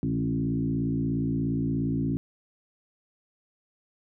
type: tone with frequency modulation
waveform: sine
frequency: 207.7 Hz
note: G#3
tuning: in tune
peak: -24 dBFS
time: 0.03-2.17 s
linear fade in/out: 0 ms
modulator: 57 Hz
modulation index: 1.8
effects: none